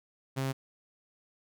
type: tone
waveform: sawtooth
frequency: 134 Hz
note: C3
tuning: 42 cents sharp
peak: -26 dBFS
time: 0.36-0.53 s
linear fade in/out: 20 ms
effects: none